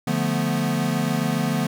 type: chord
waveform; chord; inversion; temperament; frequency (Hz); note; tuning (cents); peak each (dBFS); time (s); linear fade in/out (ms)
square; B half-diminished seventh; first; equal; 146.83 / 174.61 / 220 / 246.9; D3 / F3 / A3 / B3; 0 / 0 / 0 / 0; -27; 0.07-1.67; 5
effects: none